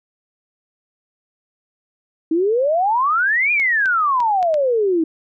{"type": "exponential two-way sweep", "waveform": "sine", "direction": "up then down", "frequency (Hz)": [311.1, 2470, 311.1], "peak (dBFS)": -14, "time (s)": [2.31, 5.04], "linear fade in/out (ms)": 5, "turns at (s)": 3.52}
{"type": "clicks", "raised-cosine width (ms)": 0.2, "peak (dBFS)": -16, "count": 5, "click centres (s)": [3.599, 3.858, 4.203, 4.428, 4.542]}
{"effects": []}